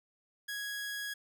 sawtooth tone, 1661.2 Hz, G#6, in tune, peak -33 dBFS, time 0.48-1.14 s, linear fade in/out 10 ms, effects none

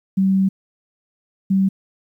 sine tone pair in turn, 191.9 / 192.66 Hz, G3 / G3, -37 / -30 cents, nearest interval unison, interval 7 cents, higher second, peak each -13 dBFS, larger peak neither, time 0.17-0.49 / 1.5-1.69 s, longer first, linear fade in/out 10 ms, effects 9-bit

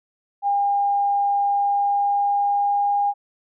sine tone with pitch glide, 806 to 811.6 Hz, G5 to G#5, +48 to -40 cents, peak -17 dBFS, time 0.42-3.14 s, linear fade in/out 50 ms, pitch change +12 cents, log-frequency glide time 1.44-2.96 s, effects none

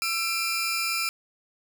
sawtooth tone cluster, 1337 / 2384 / 5150 Hz, E6 / D7 / E8, +24 / +25 / -41 cents, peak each -28 / -24 / -30 dBFS, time 0.02-1.09 s, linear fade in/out 0 ms, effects none

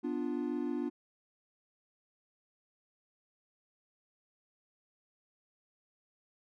triangle chord, B diminished, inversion none, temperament equal, 246.9 / 293.7 / 349.2 Hz, B3 / D4 / F4, 0 / 0 / 0 cents, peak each -35 / -34 / -36 dBFS, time 0.03-0.9 s, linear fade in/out 20 ms, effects none

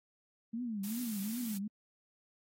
sine tone with vibrato, 220 Hz, A3, in tune, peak -35 dBFS, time 0.53-1.68 s, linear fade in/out 10 ms, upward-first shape triangle, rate 2.6 Hz, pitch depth 240 cents each way
blue noise, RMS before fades -44 dBFS, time 0.83-1.58 s, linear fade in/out 10 ms
effects AAC 48 kbps

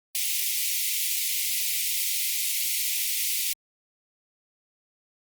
white high-pass noise, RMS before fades -27 dBFS, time 0.15-3.53 s, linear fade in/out 0 ms, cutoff 2000 Hz, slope 96 dB/octave, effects Opus 32 kbps

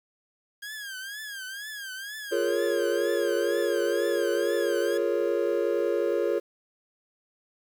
sawtooth tone with vibrato, 1622 Hz, G#6, 41 cents flat, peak -32 dBFS, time 0.62-4.98 s, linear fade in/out 10 ms, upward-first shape triangle, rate 2.1 Hz, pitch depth 140 cents each way
triangle chord, Bb minor seventh, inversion second, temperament equal, 349.2 / 415.3 / 466.2 / 554.4 Hz, F4 / Ab4 / Bb4 / Db5, 0 / 0 / 0 / 0 cents, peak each -27 dBFS, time 2.31-6.4 s, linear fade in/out 20 ms
effects 9-bit

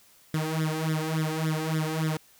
sawtooth tone with flanger, 157.7 Hz, D#3, 24 cents sharp, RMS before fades -28 dBFS, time 0.34-2.17 s, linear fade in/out 2 ms, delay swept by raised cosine 0.55 to 2.55 ms, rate 3.5 Hz, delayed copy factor +0.95, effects white hiss -58 dBFS RMS until 2.39 s

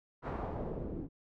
pink noise with low-pass filter sweep, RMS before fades -39 dBFS, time 0.22-1.09 s, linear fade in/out 50 ms, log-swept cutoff 1200 to 280 Hz, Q 1.6, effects none

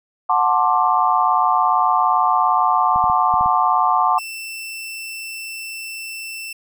sine chord, D dominant seventh, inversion first, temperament just, 734.2 / 881 / 1057.2 / 1174.7 Hz, F#5 / A5 / C6 / D6, -14 / +2 / +18 / 0 cents, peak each -19 dBFS, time 0.29-4.19 s, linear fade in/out 10 ms
clicks, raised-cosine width 5 ms, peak -21 dBFS, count 6, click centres 2.96 / 3.041 / 3.099 / 3.34 / 3.41 / 3.46 s
sawtooth tone, 2672 Hz, E7, 23 cents sharp, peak -25 dBFS, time 4.18-6.53 s, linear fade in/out 5 ms
effects none

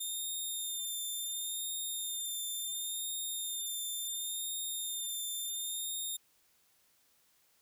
10% pulse tone with vibrato, 3627 Hz, A#7, 48 cents flat, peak -29 dBFS, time 0-6.17 s, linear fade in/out 10 ms, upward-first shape sine, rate 0.71 Hz, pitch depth 26 cents each way, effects white hiss -70 dBFS RMS until 7.61 s

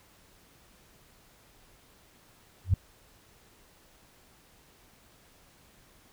sine tone with exponential growth, 92.6 Hz, F#2, 2 cents sharp, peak -15 dBFS, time 2.64-2.74 s, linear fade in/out 5 ms, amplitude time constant 21 ms, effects pink hiss -60 dBFS RMS until 6.12 s

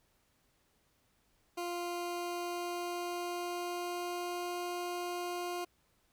20% pulse tone with pitch glide, 349.2 to 353.1 Hz, F4 to F4, 0 to +19 cents, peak -31 dBFS, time 1.57-5.65 s, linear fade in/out 10 ms, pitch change +19 cents, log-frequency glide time 1.89-4.56 s, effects pink hiss -73 dBFS RMS until 6.12 s

